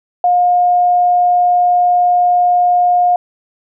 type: tone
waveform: sine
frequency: 713 Hz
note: F5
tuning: 36 cents sharp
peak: -8 dBFS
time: 0.24-3.16 s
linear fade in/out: 2 ms
effects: none